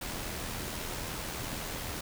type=noise with amplitude modulation; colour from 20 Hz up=pink; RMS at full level=-36 dBFS; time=0.01-2.01 s; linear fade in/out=5 ms; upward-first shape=sine; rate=82.4 Hz; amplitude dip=35%; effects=none